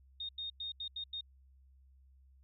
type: tone bursts at uneven times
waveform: sine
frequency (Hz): 3694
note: A#7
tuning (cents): -16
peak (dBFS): -38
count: 6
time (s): 0.2-0.29 / 0.38-0.5 / 0.6-0.72 / 0.8-0.88 / 0.96-1.04 / 1.13-1.21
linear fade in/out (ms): 5
effects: added 66 Hz sine -60 dBFS peak until 2.43 s